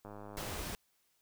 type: click train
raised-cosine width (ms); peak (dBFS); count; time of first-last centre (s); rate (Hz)
1; -34; 57; 0.05-0.594; 103
type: noise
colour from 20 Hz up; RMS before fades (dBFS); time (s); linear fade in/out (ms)
pink; -41; 0.37-0.75; 0
effects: white hiss -75 dBFS RMS until 1.21 s